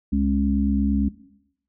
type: harmonic tone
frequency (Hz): 68.9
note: C#2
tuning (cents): -10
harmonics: 1 / 3 / 4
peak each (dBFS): -24 / -21 / -24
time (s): 0.12-1.09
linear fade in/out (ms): 10
effects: noise-tail reverb RT60 0.8 s tail -17 dB re dry